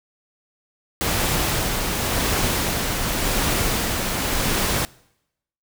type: noise with tremolo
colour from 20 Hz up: pink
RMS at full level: -21 dBFS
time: 1.01-4.85 s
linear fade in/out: 0 ms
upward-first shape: sine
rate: 0.9 Hz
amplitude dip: 30%
effects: noise-tail reverb RT60 0.8 s tail -23 dB re dry